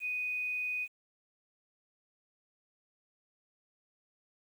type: tone with quantisation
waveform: sine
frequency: 2489 Hz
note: D#7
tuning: in tune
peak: -32 dBFS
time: 0-0.88 s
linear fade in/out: 50 ms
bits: 10
effects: none

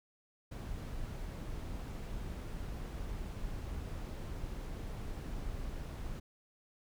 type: noise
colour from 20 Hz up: brown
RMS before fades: -41 dBFS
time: 0.51-6.2 s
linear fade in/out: 10 ms
effects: none

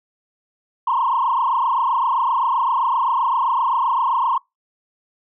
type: tone with frequency modulation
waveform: sine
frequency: 1000 Hz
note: B5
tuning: 21 cents sharp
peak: -15 dBFS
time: 0.87-4.38 s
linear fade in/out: 5 ms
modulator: 27.7 Hz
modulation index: 3.3
effects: noise-tail reverb RT60 0.2 s tail -26 dB re dry + tanh soft clip ceiling -11 dBFS

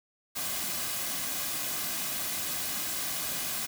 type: noise with comb filter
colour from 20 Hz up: white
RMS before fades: -33 dBFS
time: 0.35-3.67 s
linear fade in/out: 20 ms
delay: 2.2 ms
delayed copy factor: -0.5
effects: none

